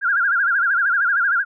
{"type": "tone with vibrato", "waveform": "sine", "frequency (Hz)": 1500, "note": "F#6", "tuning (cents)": 23, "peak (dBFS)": -15, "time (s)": [0.01, 1.45], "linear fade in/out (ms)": 50, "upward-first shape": "sine", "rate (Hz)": 13, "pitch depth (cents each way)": 160, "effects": []}